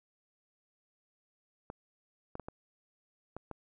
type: clicks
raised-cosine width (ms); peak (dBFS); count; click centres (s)
1; -27; 6; 1.701 / 2.354 / 2.397 / 2.485 / 3.366 / 3.513
effects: none